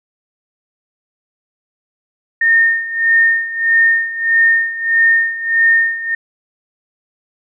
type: tone with tremolo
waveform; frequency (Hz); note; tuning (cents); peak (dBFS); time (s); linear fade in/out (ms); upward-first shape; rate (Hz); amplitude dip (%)
sine; 1828; A#6; -34; -7; 2.41-6.15; 5; sine; 1.6; 80
effects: none